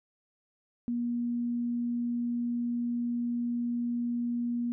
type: tone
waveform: sine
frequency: 239 Hz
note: A#3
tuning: 43 cents sharp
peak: -28 dBFS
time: 0.88-4.72 s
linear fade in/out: 0 ms
effects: none